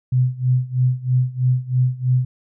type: tone with tremolo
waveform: sine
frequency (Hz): 126.9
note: B2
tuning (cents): +47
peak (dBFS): -12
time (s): 0.12-2.25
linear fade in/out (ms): 5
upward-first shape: sine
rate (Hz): 3.1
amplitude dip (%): 90
effects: none